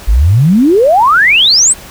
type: exponential sweep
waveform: sine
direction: up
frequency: 46.25 to 8750 Hz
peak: -4 dBFS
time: 0.07-1.74 s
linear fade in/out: 20 ms
effects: pink hiss -32 dBFS RMS until 1.9 s